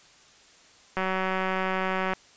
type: click train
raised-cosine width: 0.5 ms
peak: -13 dBFS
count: 220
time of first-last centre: 0.97-2.135 s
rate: 188 Hz
effects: white hiss -55 dBFS RMS until 2.36 s + resampled to 16000 Hz

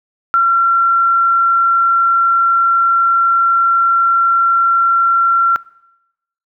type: tone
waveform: sine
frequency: 1364 Hz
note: F6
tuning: 41 cents flat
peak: -8 dBFS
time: 0.34-5.56 s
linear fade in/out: 0 ms
effects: noise-tail reverb RT60 0.9 s tail -22 dB re dry

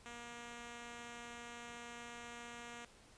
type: tone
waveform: 5% pulse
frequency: 237.6 Hz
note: A#3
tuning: 33 cents sharp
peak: -37 dBFS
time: 0.06-2.85 s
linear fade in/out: 0 ms
effects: pink hiss -63 dBFS RMS until 3.17 s + resampled to 22050 Hz

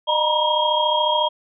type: tone cluster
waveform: sine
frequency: 610 / 934 / 968 / 3246 Hz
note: D#5 / A#5 / B5 / G#7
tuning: -34 / +3 / -35 / -40 cents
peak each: -22 dBFS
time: 0.07-1.29 s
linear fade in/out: 20 ms
effects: none

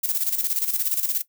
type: noise with tremolo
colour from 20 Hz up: violet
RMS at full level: -22 dBFS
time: 0.03-1.22 s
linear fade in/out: 10 ms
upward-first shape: square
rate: 17 Hz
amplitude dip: 65%
effects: noise-tail reverb RT60 0.1 s tail -17 dB re dry

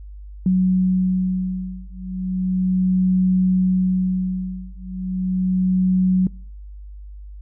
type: beating tone pair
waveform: sine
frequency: 185 / 185.35 Hz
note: F#3 / F#3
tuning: 0 / +3 cents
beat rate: 0.35 Hz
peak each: -19 dBFS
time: 0.46-6.27 s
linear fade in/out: 2 ms
effects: noise-tail reverb RT60 0.5 s tail -24 dB re dry + added 50 Hz sine -34 dBFS peak until 7.41 s

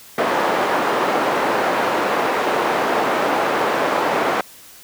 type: band-pass noise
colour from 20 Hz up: white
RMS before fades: -19 dBFS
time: 0.18-4.41 s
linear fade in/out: 2 ms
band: 330 to 1000 Hz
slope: 12 dB/octave
effects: white hiss -43 dBFS RMS until 4.83 s

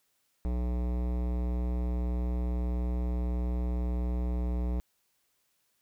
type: tone with hard clipping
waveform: sine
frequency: 60.8 Hz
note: B1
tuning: 26 cents flat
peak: -30 dBFS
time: 0.45-4.8 s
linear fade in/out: 0 ms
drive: 18 dB
effects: white hiss -74 dBFS RMS until 5.81 s

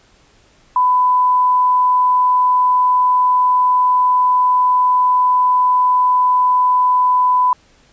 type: tone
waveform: sine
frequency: 1000 Hz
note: B5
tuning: 21 cents sharp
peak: -10 dBFS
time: 0.76-7.53 s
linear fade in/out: 2 ms
effects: pink hiss -52 dBFS RMS until 7.92 s + resampled to 16000 Hz

